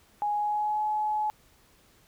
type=tone with pitch glide; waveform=sine; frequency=830.6 to 850.5 Hz; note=G#5 to G#5; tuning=0 to +41 cents; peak=-25 dBFS; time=0.22-1.3 s; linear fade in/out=0 ms; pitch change=+41 cents; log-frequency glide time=0.34-0.83 s; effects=pink hiss -61 dBFS RMS until 2.07 s